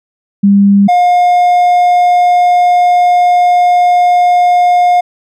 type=tone pair in turn; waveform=sine / triangle; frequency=200 / 712.7 Hz; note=G3 / F5; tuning=+35 / +35 cents; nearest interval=octave + minor seventh; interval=2200 cents; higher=second; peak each=-3 / -3 dBFS; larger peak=neither; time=0.43-0.88 / 0.88-5.01 s; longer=second; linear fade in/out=10 ms; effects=none